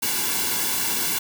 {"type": "noise with comb filter", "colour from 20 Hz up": "white", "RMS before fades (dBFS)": -24, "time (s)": [0.02, 1.19], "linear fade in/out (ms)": 10, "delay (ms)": 1.6, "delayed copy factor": -0.75, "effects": []}